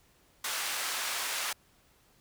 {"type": "band-pass noise", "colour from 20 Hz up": "pink", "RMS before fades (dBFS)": -34, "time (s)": [0.44, 1.53], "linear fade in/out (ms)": 5, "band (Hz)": [1100, 14000], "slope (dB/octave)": 12, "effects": ["pink hiss -65 dBFS RMS until 2.2 s"]}